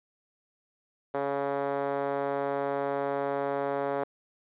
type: tone with band-pass filter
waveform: 5% pulse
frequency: 140 Hz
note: C#3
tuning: 18 cents sharp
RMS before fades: -30 dBFS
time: 1.14-4.04 s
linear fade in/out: 5 ms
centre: 510 Hz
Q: 1.6
effects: resampled to 8000 Hz + 10-bit